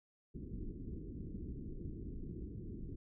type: low-pass noise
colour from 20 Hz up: pink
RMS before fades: -45 dBFS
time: 0.34-2.96 s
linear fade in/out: 10 ms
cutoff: 380 Hz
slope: 48 dB/octave
effects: none